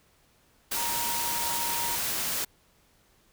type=tone in noise; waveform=sine; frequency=939 Hz; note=A#5; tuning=12 cents sharp; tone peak=-33 dBFS; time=0.76-1.96 s; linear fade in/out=10 ms; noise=white; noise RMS=-30 dBFS; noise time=0.71-2.45 s; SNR=-6 dB; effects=pink hiss -64 dBFS RMS until 3.32 s